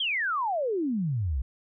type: exponential sweep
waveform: sine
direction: down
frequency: 3322 to 58.27 Hz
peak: -25 dBFS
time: 0-1.42 s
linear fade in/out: 5 ms
effects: none